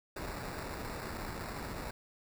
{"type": "noise with sample-and-hold", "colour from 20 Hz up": "pink", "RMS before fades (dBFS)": -41, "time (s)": [0.16, 1.91], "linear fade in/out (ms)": 5, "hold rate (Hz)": 3150, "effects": []}